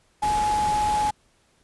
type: tone in noise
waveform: sine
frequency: 843 Hz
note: G#5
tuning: 26 cents sharp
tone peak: -20 dBFS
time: 0.22-1.11 s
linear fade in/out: 10 ms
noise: pink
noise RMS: -32 dBFS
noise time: 0.22-1.11 s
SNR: +9 dB
effects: pink hiss -63 dBFS RMS until 1.63 s + resampled to 24000 Hz

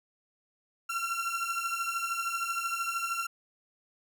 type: beating tone pair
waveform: 30% pulse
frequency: 1359 / 1372 Hz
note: F6 / F6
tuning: -48 / -31 cents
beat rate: 13 Hz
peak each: -31 dBFS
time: 0.89-3.27 s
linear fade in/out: 10 ms
effects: none

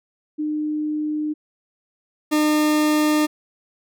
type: tone pair in turn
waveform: sine / 40% pulse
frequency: 303.4 / 303.4 Hz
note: D#4 / D#4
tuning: -44 / -44 cents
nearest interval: unison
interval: 0 cents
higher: neither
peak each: -21 / -15 dBFS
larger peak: second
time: 0.38-1.34 / 2.31-3.27 s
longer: neither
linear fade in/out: 20 ms
effects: none

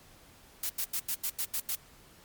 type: noise bursts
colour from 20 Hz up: blue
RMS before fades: -32 dBFS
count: 8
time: 0.63-1.752 s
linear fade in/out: 5 ms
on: 65 ms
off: 86 ms
effects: pink hiss -57 dBFS RMS until 2.24 s + MP3 96 kbps

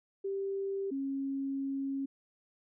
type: tone pair in turn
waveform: sine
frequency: 392 / 273 Hz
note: G4 / C#4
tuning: 0 / -26 cents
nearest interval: tritone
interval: 626 cents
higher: first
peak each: -32 / -32 dBFS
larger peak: neither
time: 0.24-0.91 / 0.91-2.06 s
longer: second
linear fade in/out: 10 ms
effects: none

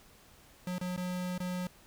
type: tone with dropouts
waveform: square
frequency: 180.8 Hz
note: F#3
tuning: 40 cents flat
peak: -34 dBFS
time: 0.67-1.67 s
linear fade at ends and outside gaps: 2 ms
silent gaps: 0.783-0.812 / 0.964-0.976 / 1.379-1.402 s
effects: pink hiss -59 dBFS RMS until 1.86 s

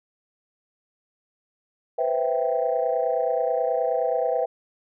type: chord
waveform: sine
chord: C major seventh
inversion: third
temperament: equal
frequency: 493.9 / 523.3 / 659.3 / 784 Hz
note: B4 / C5 / E5 / G5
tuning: 0 / 0 / 0 / 0 cents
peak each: -25 / -27 / -25 / -28 dBFS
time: 1.98-4.46 s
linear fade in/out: 10 ms
effects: tanh soft clip ceiling -11 dBFS

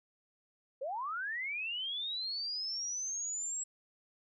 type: linear sweep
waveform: sine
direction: up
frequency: 495.4 to 7710 Hz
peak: -35 dBFS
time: 0.81-3.64 s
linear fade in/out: 10 ms
effects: none

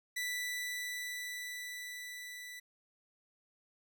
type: tone with level ramp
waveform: sawtooth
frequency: 1975.5 Hz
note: B6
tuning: in tune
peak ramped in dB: -31 to -42 dBFS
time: 0.16-2.6 s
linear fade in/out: 10 ms
effects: none

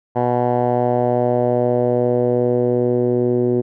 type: tone with low-pass filter sweep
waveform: 10% pulse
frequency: 122.5 Hz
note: B2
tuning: 14 cents flat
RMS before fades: -17 dBFS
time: 0.15-3.62 s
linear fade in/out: 20 ms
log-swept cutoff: 860 to 370 Hz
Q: 2.6
effects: none

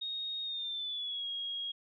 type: tone with pitch glide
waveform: sine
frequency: 3729 to 3284 Hz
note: A#7 to G#7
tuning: 0 to -20 cents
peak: -35 dBFS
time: 0.01-1.72 s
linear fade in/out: 10 ms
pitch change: -220 cents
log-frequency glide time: 0.43-1.28 s
effects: none

